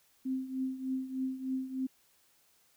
sine tone with tremolo, 261.6 Hz, C4, in tune, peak -29 dBFS, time 0.25-1.87 s, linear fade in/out 10 ms, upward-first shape triangle, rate 3.3 Hz, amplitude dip 80%, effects white hiss -68 dBFS RMS until 2.76 s

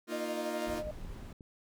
sawtooth chord, Bb suspended fourth, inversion none, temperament equal, 233.1 / 311.1 / 349.2 Hz, Bb3 / Eb4 / F4, 0 / 0 / 0 cents, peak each -37 / -37 / -35 dBFS, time 0.07-0.83 s, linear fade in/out 50 ms
sine tone with tremolo, 610 Hz, D#5, 34 cents flat, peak -36 dBFS, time 0.12-0.91 s, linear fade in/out 2 ms, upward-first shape square, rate 12 Hz, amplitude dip 30%
brown noise, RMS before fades -44 dBFS, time 0.67-1.33 s, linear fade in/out 5 ms
click train, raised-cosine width 3 ms, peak -37 dBFS, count 5, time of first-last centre 0.69-1.408 s, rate 5.57 Hz
effects none

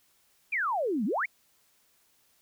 sine exponential two-way sweep, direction down then up, 2519 to 190 to 2432 Hz, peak -26 dBFS, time 0.52-1.26 s, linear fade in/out 10 ms, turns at 1.05 s, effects white hiss -67 dBFS RMS until 2.41 s

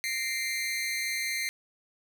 sawtooth tone with amplitude modulation, 2093 Hz, C7, in tune, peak -22 dBFS, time 0.04-1.49 s, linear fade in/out 0 ms, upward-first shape sine, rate 245 Hz, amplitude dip 85%, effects none

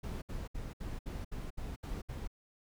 brown noise bursts, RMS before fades -40 dBFS, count 9, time 0.03-2.276 s, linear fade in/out 10 ms, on 190 ms, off 67 ms, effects none

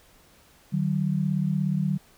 sine tone pair together, 152.1 / 188.96 Hz, D#3 / F#3, -39 / +37 cents, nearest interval major third, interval 376 cents, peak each -25 dBFS, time 0.72-1.98 s, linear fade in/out 20 ms, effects pink hiss -57 dBFS RMS until 2.17 s

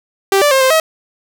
sawtooth tone with pitch steps, 391.2 / 585 / 533 / 523 / 639 Hz, G4 / D5 / C5 / C5 / D#5, -4 / -7 / +32 / -1 / +46 cents, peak -5 dBFS, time 0.32-0.8 s, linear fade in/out 2 ms, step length 96 ms, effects none

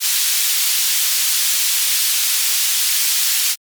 pink high-pass noise, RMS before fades -17 dBFS, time 0-3.56 s, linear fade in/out 50 ms, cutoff 3600 Hz, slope 12 dB/octave, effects Opus 48 kbps

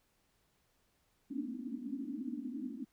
white band-pass noise, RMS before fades -41 dBFS, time 1.3-2.85 s, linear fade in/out 10 ms, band 220 to 300 Hz, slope 96 dB/octave, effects pink hiss -75 dBFS RMS until 2.92 s

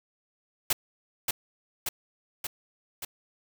white noise with echo, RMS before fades -24 dBFS, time 0.7-0.73 s, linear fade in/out 5 ms, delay 580 ms, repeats 4, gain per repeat -3 dB, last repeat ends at 3.05 s, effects none

